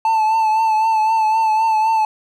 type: tone with vibrato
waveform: triangle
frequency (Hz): 880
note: A5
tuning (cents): 0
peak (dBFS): -11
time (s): 0.05-2.05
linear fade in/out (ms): 2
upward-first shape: triangle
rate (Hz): 3.9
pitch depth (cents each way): 44
effects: none